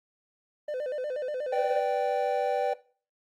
triangle tone with vibrato, 551 Hz, C#5, 11 cents flat, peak -28 dBFS, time 0.68-1.8 s, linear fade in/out 5 ms, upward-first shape square, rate 8.3 Hz, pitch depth 140 cents each way
triangle chord, G major, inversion first, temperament equal with one note detuned, 493.9 / 587.3 / 779.9 Hz, B4 / D5 / G5, 0 / 0 / -9 cents, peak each -27 dBFS, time 1.52-2.74 s, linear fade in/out 10 ms
effects noise-tail reverb RT60 0.4 s tail -19 dB re dry + Opus 32 kbps

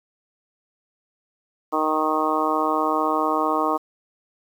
harmonic tone, 155.56 Hz, D#3, in tune, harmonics 2 / 3 / 4 / 5 / 6 / 7 / 8, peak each -26 / -28 / -28 / -27 / -28 / -24 / -28 dBFS, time 1.72-3.78 s, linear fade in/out 20 ms, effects 8-bit

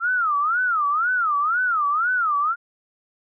sine tone with vibrato, 1313 Hz, E6, 7 cents flat, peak -18 dBFS, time 0-2.56 s, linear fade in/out 50 ms, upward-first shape sine, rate 2 Hz, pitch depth 240 cents each way, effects none

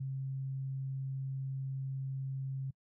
sine tone, 134.2 Hz, C3, 44 cents sharp, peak -35 dBFS, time 0-2.71 s, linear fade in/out 10 ms, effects noise-tail reverb RT60 0.1 s tail -26 dB re dry

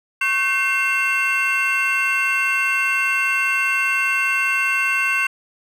triangle tone cluster, 1100 / 1535 / 2121 / 2705 Hz, C#6 / G6 / C7 / E7, -14 / -37 / +23 / +44 cents, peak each -25 / -21 / -23 / -18 dBFS, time 0.21-5.27 s, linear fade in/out 5 ms, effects none

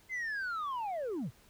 sine linear sweep, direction down, 2093 to 92.6 Hz, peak -31 dBFS, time 0.09-1.31 s, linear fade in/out 50 ms, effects tanh soft clip ceiling -33 dBFS + pink hiss -63 dBFS RMS until 1.49 s

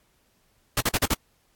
pink noise bursts, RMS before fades -22 dBFS, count 5, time 0.77-1.14 s, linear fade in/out 5 ms, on 38 ms, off 45 ms, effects pink hiss -66 dBFS RMS until 1.55 s + AAC 64 kbps

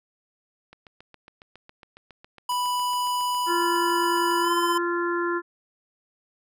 click train, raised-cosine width 0.3 ms, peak -30 dBFS, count 28, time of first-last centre 0.73-4.449 s, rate 7.26 Hz
square tone with pitch glide, 987.8 to 1022 Hz, B5 to C6, 0 to -41 cents, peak -24 dBFS, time 2.49-4.78 s, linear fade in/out 5 ms, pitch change +59 cents, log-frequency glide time 4.41-4.51 s
harmonic tone, 346 Hz, F4, 16 cents flat, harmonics 1 / 3 / 4 / 5, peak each -25 / -30 / -30 / -33 dBFS, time 3.46-5.42 s, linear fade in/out 50 ms
effects none

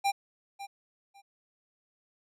square tone with echo, 795 Hz, G5, 24 cents sharp, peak -25 dBFS, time 0.04-0.12 s, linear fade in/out 20 ms, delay 550 ms, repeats 2, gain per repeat -14 dB, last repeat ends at 1.22 s, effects low-pass 11000 Hz 12 dB/octave

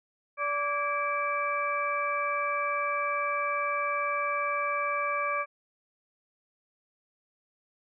harmonic tone with a mistuned harmonic, 580 Hz, D5, 22 cents flat, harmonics 1 / 2 / 3 / 4, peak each -34 / -29 / -37 / -33 dBFS, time 0.37-5.46 s, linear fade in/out 50 ms, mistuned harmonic 3, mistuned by -100 cents, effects none

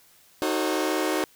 sawtooth chord, D# diminished seventh, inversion none, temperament just, 311.1 / 373.4 / 448 / 537.6 Hz, D#4 / F#4 / A4 / C5, 0 / +16 / +31 / +47 cents, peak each -23 / -24 / -29 / -27 dBFS, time 0.42-1.24 s, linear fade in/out 0 ms, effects white hiss -57 dBFS RMS until 1.35 s

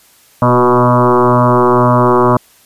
sine tone with frequency modulation, 370 Hz, F#4, in tune, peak -6 dBFS, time 0.42-2.37 s, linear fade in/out 2 ms, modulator 123 Hz, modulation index 6.8, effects white hiss -47 dBFS RMS until 2.65 s + resampled to 32000 Hz

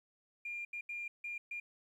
sine tone bursts at uneven times, 2401 Hz, D7, 38 cents sharp, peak -38 dBFS, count 5, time 0.45-0.65 / 0.73-0.81 / 0.89-1.08 / 1.24-1.38 / 1.51-1.6 s, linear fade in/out 5 ms, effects tanh soft clip ceiling -34 dBFS + 12-bit

